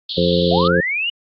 white band-pass noise, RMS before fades -26 dBFS, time 0.09-0.68 s, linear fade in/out 5 ms, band 3100 to 4400 Hz, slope 96 dB/octave
harmonic tone, 87.31 Hz, F2, in tune, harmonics 1 / 2 / 3 / 4 / 5 / 6, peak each -27 / -18 / -27 / -23 / -20 / -18 dBFS, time 0.17-0.81 s, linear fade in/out 10 ms
sine linear sweep, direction up, 622.3 to 2935 Hz, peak -18 dBFS, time 0.51-1.1 s, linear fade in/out 5 ms
effects AAC 48 kbps

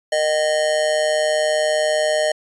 square tone with amplitude modulation, 615 Hz, D#5, 20 cents flat, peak -14 dBFS, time 0.12-2.32 s, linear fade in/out 5 ms, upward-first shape sine, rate 150 Hz, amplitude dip 65%, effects resampled to 24000 Hz

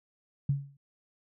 sine tone with exponential decay, 140 Hz, C#3, 18 cents sharp, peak -21 dBFS, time 0.49-0.77 s, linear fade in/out 5 ms, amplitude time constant 60 ms, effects none

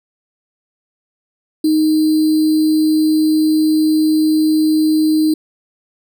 sine tone with sample-and-hold, 311.1 Hz, D#4, in tune, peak -10 dBFS, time 1.64-5.34 s, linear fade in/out 5 ms, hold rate 4410 Hz, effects none

